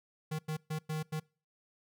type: tone bursts at uneven times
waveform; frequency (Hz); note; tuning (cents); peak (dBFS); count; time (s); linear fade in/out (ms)
square; 155.56; D#3; 0; -34; 5; 0.31-0.39 / 0.48-0.57 / 0.7-0.79 / 0.89-1.03 / 1.12-1.2; 10
effects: noise-tail reverb RT60 0.4 s tail -25 dB re dry